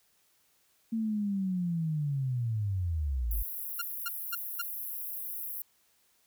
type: linear sweep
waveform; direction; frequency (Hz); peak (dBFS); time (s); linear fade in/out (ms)
sine; down; 228.2 to 46.25; -28; 0.92-3.43; 10
type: high-pass noise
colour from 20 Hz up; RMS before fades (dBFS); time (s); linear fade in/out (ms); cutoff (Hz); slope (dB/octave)
pink; -38; 3.31-5.62; 2; 11000; 96
type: tone bursts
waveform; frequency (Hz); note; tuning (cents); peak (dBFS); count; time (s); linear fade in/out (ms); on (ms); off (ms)
sawtooth; 1400; F6; +4; -28; 4; 3.79-4.618; 5; 27; 240
effects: white hiss -69 dBFS RMS until 6.26 s